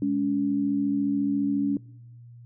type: tone pair together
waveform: sine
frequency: 208.3 / 282.6 Hz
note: G#3 / C#4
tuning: +5 / +34 cents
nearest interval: perfect fourth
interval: 529 cents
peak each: -28 / -23 dBFS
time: 0.02-1.77 s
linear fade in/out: 2 ms
effects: noise-tail reverb RT60 0.9 s tail -24 dB re dry + added 119 Hz sine -44 dBFS peak until 2.45 s